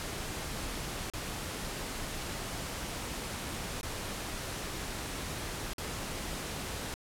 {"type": "noise with dropouts", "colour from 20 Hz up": "pink", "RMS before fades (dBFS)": -38, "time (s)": [0, 6.94], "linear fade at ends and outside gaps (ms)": 0, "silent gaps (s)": [[1.1, 1.136], [3.811, 3.831], [5.734, 5.782]], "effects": ["low-pass 12000 Hz 12 dB/octave"]}